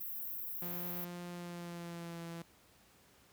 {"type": "high-pass noise", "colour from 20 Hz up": "white", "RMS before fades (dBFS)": -42, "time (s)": [0, 1.05], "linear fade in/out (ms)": 10, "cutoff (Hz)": 12000, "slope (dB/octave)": 96}
{"type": "tone with pitch glide", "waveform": "sawtooth", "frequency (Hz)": [175.5, 168.06], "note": ["F3", "E3"], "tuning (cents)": [9, 34], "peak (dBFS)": -39, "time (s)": [0.62, 2.42], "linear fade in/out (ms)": 0, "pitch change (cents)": -75, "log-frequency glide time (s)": [1.31, 2.25]}
{"effects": ["pink hiss -65 dBFS RMS until 3.32 s", "high-pass 60 Hz 12 dB/octave"]}